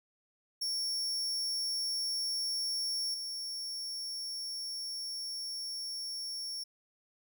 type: tone with level steps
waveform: 40% pulse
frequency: 5480 Hz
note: F8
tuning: 34 cents flat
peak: -31 / -36 dBFS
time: 0.61-6.64 s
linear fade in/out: 10 ms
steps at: 3.14 s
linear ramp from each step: 2 ms
effects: none